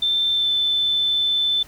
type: tone with pitch glide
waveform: sine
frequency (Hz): 3559 to 3526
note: A7 to A7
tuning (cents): +19 to +3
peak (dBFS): -17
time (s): 0.02-1.63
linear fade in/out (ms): 5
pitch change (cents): -16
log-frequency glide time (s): 0.33-0.5
effects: pink hiss -47 dBFS RMS until 1.67 s